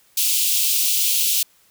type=high-pass noise; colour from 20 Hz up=white; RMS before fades=-19 dBFS; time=0.17-1.43 s; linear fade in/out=5 ms; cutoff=2600 Hz; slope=48 dB/octave; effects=white hiss -57 dBFS RMS until 1.7 s